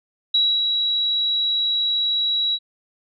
sine tone with ADSR envelope, 3887 Hz, B7, 28 cents flat, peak -14 dBFS, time 0.34-2.59 s, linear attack 6 ms, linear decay 260 ms, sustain -4 dB, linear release 52 ms, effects none

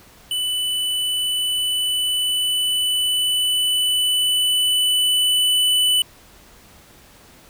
square tone with level ramp, 2987 Hz, F#7, 16 cents sharp, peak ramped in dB -21 to -15 dBFS, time 0.31-6.02 s, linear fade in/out 2 ms, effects pink hiss -48 dBFS RMS until 7.49 s

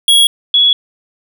square / sine tone pair in turn, 3322 / 3370 Hz, G#7 / G#7, 0 / +25 cents, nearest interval unison, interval 25 cents, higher second, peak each -6 dBFS, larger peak neither, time 0.08-0.27 / 0.54-0.73 s, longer neither, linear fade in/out 2 ms, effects none

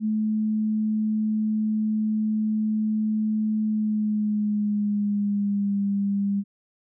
sine tone with pitch glide, 215.7 to 200.1 Hz, A3 to G3, -34 to +36 cents, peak -21 dBFS, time 0-6.44 s, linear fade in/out 50 ms, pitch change -130 cents, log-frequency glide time 3.63-5.8 s, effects none

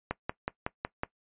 click train, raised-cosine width 0.5 ms, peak -15 dBFS, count 6, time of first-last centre 0.11-1.034 s, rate 5.41 Hz, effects noise-tail reverb RT60 0.1 s tail -20 dB re dry + resampled to 8000 Hz

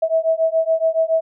sine beating tone pair, 645 / 652.1 Hz, E5 / E5, -38 / -19 cents, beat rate 7.1 Hz, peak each -18 dBFS, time 0.02-1.21 s, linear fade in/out 10 ms, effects none

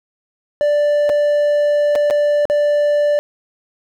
triangle tone with dropouts, 587.3 Hz, D5, in tune, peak -10 dBFS, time 0.61-3.19 s, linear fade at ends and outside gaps 0 ms, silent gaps 1.093-1.098 / 1.953-1.958 / 2.101-2.108 / 2.454-2.499 s, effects none

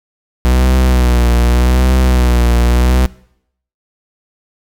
45% pulse tone with vibrato, 61.74 Hz, B1, in tune, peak -8 dBFS, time 0.45-3.06 s, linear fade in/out 0 ms, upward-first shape sine, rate 0.84 Hz, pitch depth 60 cents each way, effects noise-tail reverb RT60 0.7 s tail -21 dB re dry

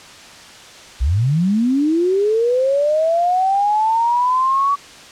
sine linear sweep, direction up, 54.2 to 1139 Hz, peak -13 dBFS, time 1-4.76 s, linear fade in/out 20 ms, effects white hiss -39 dBFS RMS until 5.11 s + low-pass 6000 Hz 12 dB/octave

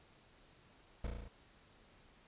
brown noise with echo, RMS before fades -38 dBFS, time 1.04-1.07 s, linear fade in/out 5 ms, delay 35 ms, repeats 6, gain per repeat -2 dB, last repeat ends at 1.28 s, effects pink hiss -65 dBFS RMS until 2.27 s + resampled to 8000 Hz

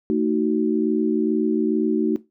sine chord, D# diminished, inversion second, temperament just, 224 / 311.1 / 373.4 Hz, A3 / D#4 / F#4, +31 / 0 / +16 cents, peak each -22 dBFS, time 0.1-2.16 s, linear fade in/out 0 ms, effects noise-tail reverb RT60 0.2 s tail -17 dB re dry

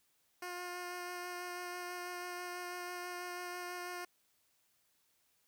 10% pulse tone with vibrato, 356.1 Hz, F4, 34 cents sharp, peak -33 dBFS, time 0.42-4.05 s, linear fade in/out 5 ms, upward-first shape sine, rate 6.1 Hz, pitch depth 11 cents each way, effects white hiss -75 dBFS RMS until 5.47 s

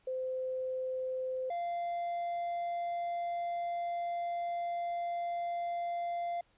sine / triangle tone pair in turn, 516 / 692.4 Hz, C5 / F5, -24 / -15 cents, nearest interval perfect fourth, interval 509 cents, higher second, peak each -33 / -31 dBFS, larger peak second, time 0.07-1.5 / 1.5-6.41 s, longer second, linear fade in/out 5 ms, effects pink hiss -70 dBFS RMS until 6.57 s + resampled to 8000 Hz

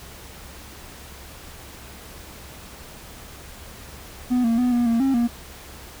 triangle tone with pitch steps, 248.5 / 230 / 247.7 / 240.4 / 230.9 / 268.9 / 237.1 Hz, B3 / A#3 / B3 / B3 / A#3 / C4 / A#3, +11 / -23 / +5 / -46 / -16 / +47 / +30 cents, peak -15 dBFS, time 4.3-5.28 s, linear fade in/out 20 ms, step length 140 ms, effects added 68 Hz sine -46 dBFS peak until 6 s + pink hiss -42 dBFS RMS until 6 s

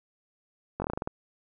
slowing click train, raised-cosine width 1 ms, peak -17 dBFS, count 9, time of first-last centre 0.8-1.075 s, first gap 20 ms, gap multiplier 1.15, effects none

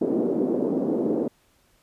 white band-pass noise, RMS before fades -24 dBFS, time 0.01-1.28 s, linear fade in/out 5 ms, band 220 to 420 Hz, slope 24 dB/octave, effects pink hiss -63 dBFS RMS until 1.82 s + resampled to 32000 Hz

